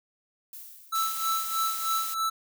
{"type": "noise with exponential decay", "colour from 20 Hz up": "violet", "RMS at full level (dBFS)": -41, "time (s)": [0.53, 1.68], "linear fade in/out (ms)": 1, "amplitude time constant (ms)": 250}
{"type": "tone with tremolo", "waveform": "square", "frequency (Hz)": 1318.5, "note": "E6", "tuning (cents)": 0, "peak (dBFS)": -25, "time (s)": [0.92, 2.3], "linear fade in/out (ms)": 10, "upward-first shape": "sine", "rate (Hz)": 3.2, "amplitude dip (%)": 75}
{"type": "noise", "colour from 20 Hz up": "blue", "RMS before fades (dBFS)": -34, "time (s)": [0.94, 2.15], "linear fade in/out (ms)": 20}
{"effects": []}